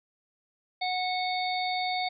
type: harmonic tone with a mistuned harmonic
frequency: 735 Hz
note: F#5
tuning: 12 cents flat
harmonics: 1 / 3 / 5 / 6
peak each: -29 / -34 / -36 / -37 dBFS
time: 0.81-2.09 s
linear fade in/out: 10 ms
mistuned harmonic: 6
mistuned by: +25 cents
effects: none